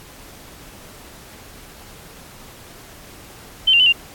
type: tone with pitch steps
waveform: sine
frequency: 3081 / 2784 / 3012 / 2786 Hz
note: G7 / F7 / F#7 / F7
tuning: -31 / -6 / +30 / -5 cents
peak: -10 dBFS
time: 3.67-3.926 s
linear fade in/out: 10 ms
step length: 64 ms
effects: pink hiss -42 dBFS RMS until 4.14 s + AAC 64 kbps